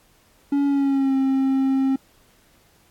triangle tone with pitch glide, 282.3 to 267.5 Hz, C#4 to C4, +32 to +38 cents, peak -15 dBFS, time 0.52-1.96 s, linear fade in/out 5 ms, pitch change -94 cents, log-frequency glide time 0.66-1.15 s, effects pink hiss -58 dBFS RMS until 2.9 s + AAC 64 kbps

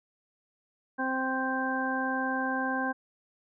harmonic tone, 261.6 Hz, C4, in tune, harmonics 1 / 2 / 3 / 4 / 6, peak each -32 / -37 / -34 / -36 / -32 dBFS, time 0.98-2.93 s, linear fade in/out 20 ms, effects none

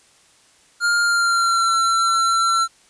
square tone with pitch glide, 1407 to 1351.2 Hz, F6 to E6, +12 to +42 cents, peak -16 dBFS, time 0.8-2.68 s, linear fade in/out 50 ms, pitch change -70 cents, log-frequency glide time 1.02-1.71 s, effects white hiss -54 dBFS RMS until 2.89 s + resampled to 22050 Hz

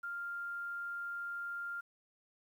sine tone with quantisation, 1396.9 Hz, F6, in tune, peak -38 dBFS, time 0.03-1.81 s, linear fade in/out 10 ms, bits 11, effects none

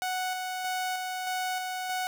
sawtooth tone with tremolo, 740 Hz, F#5, in tune, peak -25 dBFS, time 0.02-2.07 s, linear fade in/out 0 ms, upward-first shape square, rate 1.6 Hz, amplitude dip 30%, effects none

